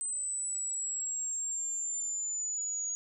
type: linear sweep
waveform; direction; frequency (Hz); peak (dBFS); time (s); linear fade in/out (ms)
sine; down; 8140 to 6730; -32; 0.01-2.95; 0
effects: none